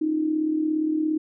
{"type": "tone with amplitude modulation", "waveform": "sine", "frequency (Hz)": 311.1, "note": "D#4", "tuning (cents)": 0, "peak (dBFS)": -18, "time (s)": [0.01, 1.18], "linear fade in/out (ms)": 10, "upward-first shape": "sine", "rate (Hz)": 37.3, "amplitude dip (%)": 60, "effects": []}